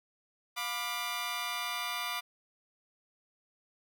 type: chord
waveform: 15% pulse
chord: B diminished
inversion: second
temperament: just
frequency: 711.2 / 987.8 / 1185.3 Hz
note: F5 / B5 / D6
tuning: +31 / 0 / +16 cents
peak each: -34 / -33 / -30 dBFS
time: 0.56-2.21 s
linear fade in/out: 20 ms
effects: none